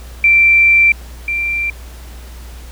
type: tone pair in turn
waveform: sine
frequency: 2349 / 2359 Hz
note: D7 / D7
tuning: 0 / +7 cents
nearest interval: unison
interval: 7 cents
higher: second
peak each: -6 / -15 dBFS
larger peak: first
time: 0.24-0.92 / 1.28-1.7 s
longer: first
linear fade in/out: 2 ms
effects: added 60 Hz sine -30 dBFS peak until 2.71 s + pink hiss -40 dBFS RMS until 2.71 s